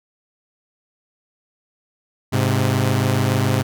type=tone pair together; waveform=sawtooth; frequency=103.5 / 130.5 Hz; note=G#2 / C3; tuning=-5 / -4 cents; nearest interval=major third; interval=401 cents; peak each=-15 dBFS; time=2.32-3.63 s; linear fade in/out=20 ms; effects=none